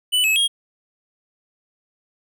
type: tone with pitch steps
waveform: square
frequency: 2982 / 2583 / 3262 Hz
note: F#7 / E7 / G#7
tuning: +13 / -36 / -32 cents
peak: -16 dBFS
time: 0.12-0.48 s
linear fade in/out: 20 ms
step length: 120 ms
effects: none